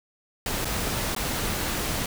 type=noise with dropouts; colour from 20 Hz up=pink; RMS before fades=-28 dBFS; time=0.46-2.06 s; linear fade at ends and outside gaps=2 ms; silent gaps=0.647-0.653 / 1.15-1.163 s; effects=none